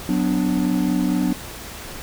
triangle chord, B minor, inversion second, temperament equal with one note detuned, 185 / 249.1 / 293.7 Hz, F#3 / B3 / D4, 0 / +15 / 0 cents, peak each -20 dBFS, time 0.09-1.33 s, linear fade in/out 2 ms, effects pink hiss -35 dBFS RMS until 2.02 s

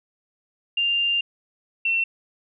sine tone pair in turn, 2794 / 2705 Hz, F7 / E7, 0 / +44 cents, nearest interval minor second, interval 56 cents, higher first, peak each -19 dBFS, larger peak neither, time 0.77-1.21 / 1.85-2.04 s, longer first, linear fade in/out 5 ms, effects none

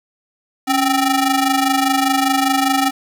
sawtooth ring-modulated tone, 525 Hz, C5, 6 cents sharp, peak -7 dBFS, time 0.67-2.91 s, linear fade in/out 20 ms, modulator 250 Hz, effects none

